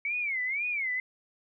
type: tone with vibrato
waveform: sine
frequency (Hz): 2217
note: C#7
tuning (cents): 0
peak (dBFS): -28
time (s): 0.05-1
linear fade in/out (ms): 2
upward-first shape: sine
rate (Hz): 2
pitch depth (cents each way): 190
effects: none